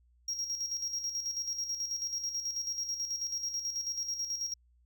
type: tone with tremolo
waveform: triangle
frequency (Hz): 5610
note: F8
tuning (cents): +7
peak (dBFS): -30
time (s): 0.28-4.54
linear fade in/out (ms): 5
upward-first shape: square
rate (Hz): 9.2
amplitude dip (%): 55
effects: added 60 Hz sine -63 dBFS peak until 4.85 s